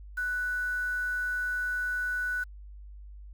sine tone with quantisation, 1485 Hz, F#6, 6 cents sharp, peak -28 dBFS, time 0.17-2.44 s, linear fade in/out 10 ms, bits 8, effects added 50 Hz sine -43 dBFS peak until 3.33 s

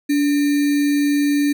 sine tone with sample-and-hold, 288.3 Hz, D4, 32 cents flat, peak -14 dBFS, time 0.09-1.53 s, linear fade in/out 10 ms, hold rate 2100 Hz, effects none

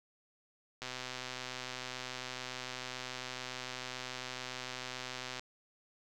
click train, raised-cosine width 0.2 ms, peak -23 dBFS, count 582, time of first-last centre 0.82-5.395 s, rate 127 Hz, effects none

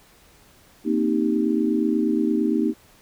sine chord, C minor seventh, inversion third, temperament equal, 233.1 / 261.6 / 311.1 / 392 Hz, Bb3 / C4 / Eb4 / G4, 0 / 0 / 0 / 0 cents, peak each -23 / -26 / -22 / -27 dBFS, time 0.84-2.74 s, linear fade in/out 50 ms, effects pink hiss -54 dBFS RMS until 3.01 s

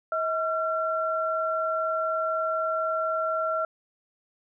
sine tone pair together, 640.2 / 1362 Hz, D#5 / F6, +49 / -44 cents, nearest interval octave + minor second, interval 1307 cents, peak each -27 dBFS, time 0.12-3.65 s, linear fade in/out 2 ms, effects none

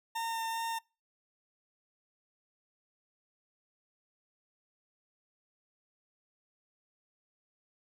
40% pulse tone with vibrato, 910 Hz, A#5, 42 cents flat, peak -32 dBFS, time 0.15-0.79 s, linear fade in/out 10 ms, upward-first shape sine, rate 2.5 Hz, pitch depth 9 cents each way, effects noise-tail reverb RT60 0.3 s tail -25 dB re dry

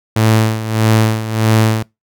sawtooth tone with tremolo, 110.4 Hz, A2, 6 cents sharp, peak -4 dBFS, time 0.16-1.83 s, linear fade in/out 5 ms, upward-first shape sine, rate 1.6 Hz, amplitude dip 75%, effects noise-tail reverb RT60 0.2 s tail -24 dB re dry

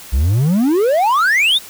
triangle exponential sweep, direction up, 58.27 to 3832 Hz, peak -9 dBFS, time 0.12-1.59 s, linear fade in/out 20 ms, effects white hiss -36 dBFS RMS until 1.69 s

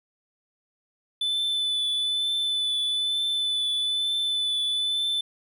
triangle tone with vibrato, 3500 Hz, A7, 10 cents flat, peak -22 dBFS, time 1.21-5.21 s, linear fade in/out 5 ms, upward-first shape triangle, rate 1.1 Hz, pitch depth 20 cents each way, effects none

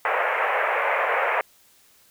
pink band-pass noise, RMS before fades -23 dBFS, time 0.05-1.41 s, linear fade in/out 2 ms, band 490 to 2400 Hz, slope 48 dB/octave, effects white hiss -57 dBFS RMS until 2.1 s

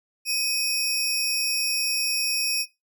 sawtooth tone pair together, 2519 / 5545 Hz, D#7 / F8, +21 / -13 cents, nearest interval octave + major second, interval 1366 cents, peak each -23 dBFS, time 0.25-2.66 s, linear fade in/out 50 ms, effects noise-tail reverb RT60 0.2 s tail -17 dB re dry

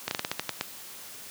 slowing click train, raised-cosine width 0.2 ms, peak -10 dBFS, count 9, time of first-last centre 0.08-0.611 s, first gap 31 ms, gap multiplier 1.21, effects white hiss -44 dBFS RMS until 1.3 s + high-pass 100 Hz 12 dB/octave

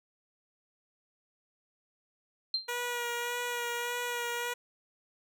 sine tone with exponential decay, 4156 Hz, C8, 12 cents flat, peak -24 dBFS, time 2.54-2.71 s, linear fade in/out 2 ms, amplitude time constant 35 ms
10% pulse tone with vibrato, 480.8 Hz, B4, 46 cents flat, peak -24 dBFS, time 2.68-4.54 s, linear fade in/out 10 ms, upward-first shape sine, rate 1.7 Hz, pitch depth 19 cents each way
effects none

